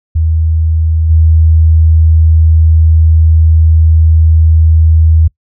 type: tone with level steps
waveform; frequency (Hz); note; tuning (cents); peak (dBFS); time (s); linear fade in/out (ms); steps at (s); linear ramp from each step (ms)
sine; 80; D#2; +49; -7 / -3; 0.15-5.28; 10; 1.09; 20
effects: noise-tail reverb RT60 0.1 s tail -24 dB re dry